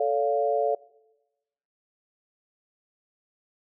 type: chord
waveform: sine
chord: A augmented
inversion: none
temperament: equal with one note detuned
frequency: 440 / 568.6 / 698.5 Hz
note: A4 / C#5 / E#5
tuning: 0 / +44 / 0 cents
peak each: -26 dBFS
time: 0-0.75 s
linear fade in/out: 5 ms
effects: noise-tail reverb RT60 1.0 s tail -22 dB re dry